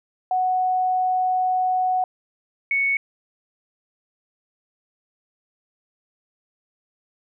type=tone pair in turn; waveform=sine; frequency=740 / 2217 Hz; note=F#5 / C#7; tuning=0 / 0 cents; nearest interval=octave + perfect fifth; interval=1900 cents; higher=second; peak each=-18 dBFS; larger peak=neither; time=0.31-2.04 / 2.71-2.97 s; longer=first; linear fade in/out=2 ms; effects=none